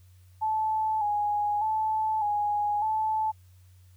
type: tone with vibrato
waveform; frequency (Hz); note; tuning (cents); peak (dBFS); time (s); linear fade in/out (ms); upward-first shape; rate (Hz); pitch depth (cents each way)
sine; 850; G#5; +40; -24; 0.41-3.32; 20; square; 0.83; 42
effects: added 91 Hz sine -52 dBFS peak until 3.96 s + white hiss -67 dBFS RMS until 3.96 s